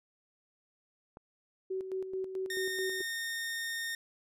click, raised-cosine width 1 ms, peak -34 dBFS, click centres 1.171 s
sine tone with tremolo, 378.3 Hz, F#4, 38 cents sharp, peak -32 dBFS, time 1.7-3.02 s, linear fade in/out 10 ms, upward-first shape square, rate 4.6 Hz, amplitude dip 55%
sawtooth tone, 1835 Hz, A#6, 28 cents flat, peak -31 dBFS, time 2.5-3.95 s, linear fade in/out 2 ms
effects resampled to 32000 Hz

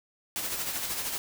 white noise with tremolo, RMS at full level -31 dBFS, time 0.36-1.18 s, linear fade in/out 0 ms, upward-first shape sine, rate 13 Hz, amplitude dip 45%, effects none

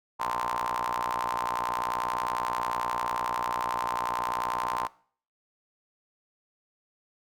sawtooth ring-modulated tone, 60.4 Hz, B1, 38 cents flat, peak -21 dBFS, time 0.19-4.88 s, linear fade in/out 20 ms, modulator 972 Hz, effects noise-tail reverb RT60 0.5 s tail -21 dB re dry

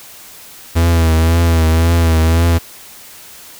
45% pulse tone with vibrato, 82.4 Hz, E2, in tune, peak -9 dBFS, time 0.75-2.59 s, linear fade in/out 20 ms, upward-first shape triangle, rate 1.9 Hz, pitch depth 55 cents each way, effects white hiss -37 dBFS RMS until 3.59 s

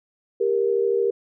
sine tone pair together, 396.3 / 469.4 Hz, G4 / A#4, +19 / +12 cents, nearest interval minor third, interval 293 cents, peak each -21 dBFS, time 0.4-1.11 s, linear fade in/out 10 ms, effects none

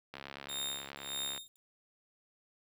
click train, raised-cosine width 0.3 ms, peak -27 dBFS, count 87, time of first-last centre 0.14-1.377 s, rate 69.5 Hz
sawtooth tone with tremolo, 3680 Hz, A#7, 23 cents flat, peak -32 dBFS, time 0.49-1.56 s, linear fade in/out 0 ms, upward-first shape sine, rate 1.7 Hz, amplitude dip 100%
effects high-pass 80 Hz 12 dB/octave + 10-bit

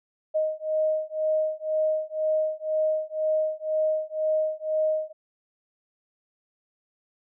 sine beating tone pair, 622.3 / 624.3 Hz, D#5 / D#5, 0 / +6 cents, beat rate 2 Hz, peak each -26 dBFS, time 0.34-5.13 s, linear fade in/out 20 ms, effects none

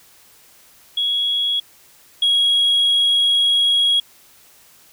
sine tone pair in turn, 3336 / 3309 Hz, G#7 / G#7, +7 / -7 cents, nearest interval unison, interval 14 cents, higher first, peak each -16 / -11 dBFS, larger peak second, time 0.97-1.6 / 2.22-4 s, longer second, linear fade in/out 5 ms, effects tanh soft clip ceiling -11 dBFS + white hiss -50 dBFS RMS until 4.92 s

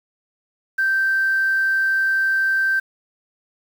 sine tone, 1562 Hz, G6, 7 cents flat, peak -15 dBFS, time 0.78-2.8 s, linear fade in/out 10 ms, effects tanh soft clip ceiling -12 dBFS + 7-bit

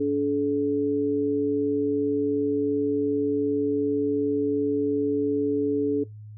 sine tone pair together, 286.5 / 429.2 Hz, D4 / A4, -43 / -43 cents, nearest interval perfect fifth, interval 700 cents, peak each -24 dBFS, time 0-6.04 s, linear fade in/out 10 ms, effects noise-tail reverb RT60 0.2 s tail -22 dB re dry + added 106 Hz sine -39 dBFS peak until 6.37 s

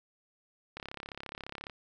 click train, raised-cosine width 0.3 ms, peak -24 dBFS, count 33, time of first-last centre 0.77-1.698 s, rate 34.5 Hz, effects none

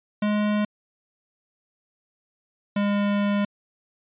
square tone pair in turn, 209.2 / 203.4 Hz, G#3 / G#3, +13 / -36 cents, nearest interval unison, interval 49 cents, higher first, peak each -21 dBFS, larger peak neither, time 0.22-0.65 / 2.76-3.45 s, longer second, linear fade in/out 5 ms, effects resampled to 8000 Hz

